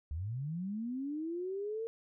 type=linear sweep; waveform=sine; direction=up; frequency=69.3 to 460 Hz; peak=-35 dBFS; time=0.11-1.87 s; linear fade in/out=0 ms; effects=none